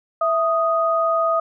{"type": "tone pair together", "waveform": "sine", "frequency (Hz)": [659.3, 1244.6], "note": ["E5", "D#6"], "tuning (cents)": [0, 0], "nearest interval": "major seventh", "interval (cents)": 1100, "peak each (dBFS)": -19, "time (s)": [0.21, 1.4], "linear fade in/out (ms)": 5, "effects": []}